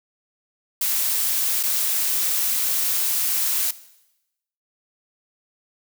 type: noise with dropouts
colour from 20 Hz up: blue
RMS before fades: -22 dBFS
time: 0.81-3.71 s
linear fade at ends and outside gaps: 5 ms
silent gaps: 1.63-1.634 s
effects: noise-tail reverb RT60 0.9 s tail -17 dB re dry